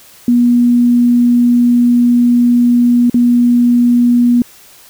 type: tone with dropouts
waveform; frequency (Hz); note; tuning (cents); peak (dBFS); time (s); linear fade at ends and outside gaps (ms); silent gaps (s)
sine; 241.5; B3; -39; -6; 0.28-4.42; 2; 3.098-3.143
effects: white hiss -41 dBFS RMS until 4.89 s